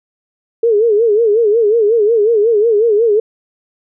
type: tone with vibrato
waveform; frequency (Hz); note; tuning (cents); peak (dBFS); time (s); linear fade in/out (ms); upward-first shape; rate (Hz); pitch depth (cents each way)
sine; 438.6; A4; -6; -8; 0.63-3.2; 5; sine; 5.5; 130
effects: none

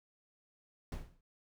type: noise with exponential decay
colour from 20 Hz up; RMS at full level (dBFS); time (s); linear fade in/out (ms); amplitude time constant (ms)
brown; -34; 0.92-1.21; 2; 61
effects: none

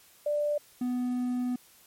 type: tone pair in turn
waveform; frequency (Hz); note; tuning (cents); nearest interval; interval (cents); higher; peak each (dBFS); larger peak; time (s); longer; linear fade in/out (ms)
sine / triangle; 590 / 248.1; D5 / B3; +8 / +8; octave + minor third; 1500; first; -25; neither; 0.26-0.58 / 0.81-1.56; second; 5
effects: white hiss -58 dBFS RMS until 1.86 s + MP3 64 kbps

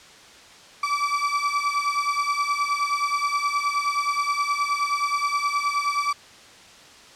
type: beating tone pair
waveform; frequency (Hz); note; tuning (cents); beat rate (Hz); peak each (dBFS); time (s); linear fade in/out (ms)
35% pulse; 1151 / 1160.5; D6 / D6; -35 / -21; 9.5; -23; 0.83-6.13; 5
effects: white hiss -47 dBFS RMS until 7.15 s + low-pass 6000 Hz 12 dB/octave

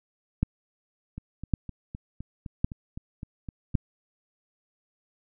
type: two click trains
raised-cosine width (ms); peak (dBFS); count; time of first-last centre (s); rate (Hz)
5; -10 / -24; 4 / 11; 0.43-3.752 / 1.18-3.744; 0.903 / 3.9
effects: none

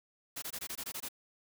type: noise bursts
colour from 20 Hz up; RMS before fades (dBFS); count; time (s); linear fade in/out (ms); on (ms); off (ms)
white; -40; 9; 0.36-1.087; 10; 63; 20
effects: none

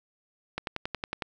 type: click train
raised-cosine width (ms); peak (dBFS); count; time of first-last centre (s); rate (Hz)
0.3; -15; 8; 0.58-1.222; 10.9
effects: none

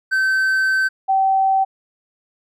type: tone pair in turn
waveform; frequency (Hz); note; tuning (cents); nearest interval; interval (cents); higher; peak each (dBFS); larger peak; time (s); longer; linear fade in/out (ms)
triangle / sine; 1542 / 771; G6 / G5; -29 / -29; octave; 1200; first; -13; neither; 0.11-0.89 / 1.08-1.65; first; 20
effects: none

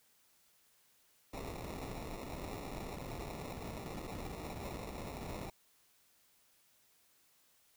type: noise with sample-and-hold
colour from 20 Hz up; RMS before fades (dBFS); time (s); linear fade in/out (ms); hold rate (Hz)
pink; -44; 1.33-5.5; 5; 1575
effects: white hiss -70 dBFS RMS until 7.76 s

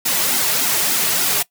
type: noise with flanger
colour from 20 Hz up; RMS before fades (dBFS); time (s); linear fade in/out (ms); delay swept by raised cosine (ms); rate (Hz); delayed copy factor
white; -18; 0.05-1.43; 10; 1.7 to 4; 3.4; -0.95
effects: noise-tail reverb RT60 0.1 s tail -20 dB re dry + high-pass 150 Hz 12 dB/octave

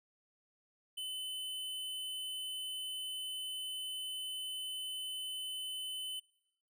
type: tone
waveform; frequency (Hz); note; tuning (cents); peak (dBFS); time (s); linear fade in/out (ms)
square; 3030; F#7; +40; -39; 0.97-6.2; 10
effects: noise-tail reverb RT60 0.8 s tail -22 dB re dry

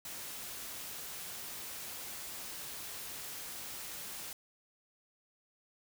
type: noise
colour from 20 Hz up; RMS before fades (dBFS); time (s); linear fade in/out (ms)
white; -44; 0.05-4.33; 2
effects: none

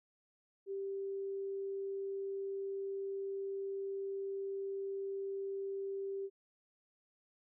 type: tone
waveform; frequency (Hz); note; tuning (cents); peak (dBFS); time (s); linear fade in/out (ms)
sine; 392; G4; 0; -37; 0.66-6.3; 50
effects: none

